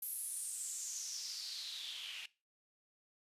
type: noise with band-pass filter sweep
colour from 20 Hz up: white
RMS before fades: -44 dBFS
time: 0.02-2.26 s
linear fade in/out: 5 ms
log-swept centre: 12000 to 2700 Hz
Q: 5.3
effects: noise-tail reverb RT60 0.3 s tail -20 dB re dry + resampled to 32000 Hz

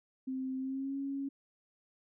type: tone with pitch glide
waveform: sine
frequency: 261.6 to 275.7 Hz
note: C4 to C#4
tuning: 0 to -9 cents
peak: -34 dBFS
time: 0.27-1.29 s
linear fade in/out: 10 ms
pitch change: +91 cents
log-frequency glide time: 0.58-0.97 s
effects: none

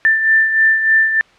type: beating tone pair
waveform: sine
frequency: 1776 / 1779.3 Hz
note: A6 / A6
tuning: +16 / +19 cents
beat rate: 3.3 Hz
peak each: -10 / -18 dBFS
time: 0.05-1.21 s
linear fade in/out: 0 ms
effects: white hiss -48 dBFS RMS until 1.38 s + low-pass 3000 Hz 12 dB/octave

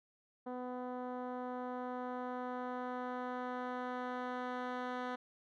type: tone with low-pass filter sweep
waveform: 10% pulse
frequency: 250.1 Hz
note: B3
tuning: 22 cents sharp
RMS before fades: -41 dBFS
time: 0.46-5.16 s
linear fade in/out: 10 ms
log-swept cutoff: 740 to 2400 Hz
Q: 0.78
effects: none

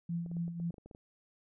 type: tone with tremolo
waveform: sine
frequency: 170 Hz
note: F3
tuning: 46 cents flat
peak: -31 dBFS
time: 0.09-0.71 s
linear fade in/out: 5 ms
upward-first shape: triangle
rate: 3.9 Hz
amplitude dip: 70%
type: clicks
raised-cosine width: 2 ms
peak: -38 dBFS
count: 11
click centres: 0.262 / 0.315 / 0.368 / 0.48 / 0.6 / 0.705 / 0.742 / 0.782 / 0.86 / 0.912 / 0.949 s
effects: none

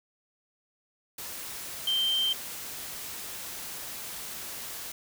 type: tone in noise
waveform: sine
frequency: 3136 Hz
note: G7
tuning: in tune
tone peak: -24 dBFS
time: 1.87-2.33 s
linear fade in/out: 5 ms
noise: white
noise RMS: -39 dBFS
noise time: 1.18-4.92 s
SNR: +12 dB
effects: none

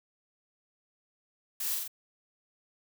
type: noise with echo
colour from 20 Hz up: blue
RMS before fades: -34 dBFS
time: 1.6-1.75 s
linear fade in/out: 5 ms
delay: 43 ms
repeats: 3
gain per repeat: -2 dB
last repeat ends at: 1.879 s
effects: none

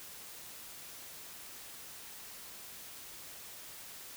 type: silence
effects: white hiss -49 dBFS RMS until 4.16 s

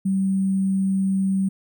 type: tone with sample-and-hold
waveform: sine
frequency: 192.2 Hz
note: G3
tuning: 34 cents flat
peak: -18 dBFS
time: 0.05-1.49 s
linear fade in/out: 10 ms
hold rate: 8820 Hz
effects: none

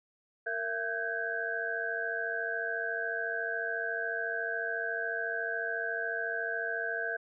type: tone cluster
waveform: sine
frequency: 461 / 672 / 1535 / 1629 Hz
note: A#4 / E5 / G6 / G#6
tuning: -19 / +33 / -37 / -34 cents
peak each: -39 / -38 / -35 / -36 dBFS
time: 0.46-7.17 s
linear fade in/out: 10 ms
effects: none

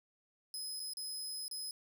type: tone with dropouts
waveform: 25% pulse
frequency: 5070 Hz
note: D#8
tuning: 32 cents sharp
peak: -35 dBFS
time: 0.54-1.71 s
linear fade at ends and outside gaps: 1 ms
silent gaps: 0.796-0.8 / 0.935-0.97 / 1.481-1.512 s
effects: none

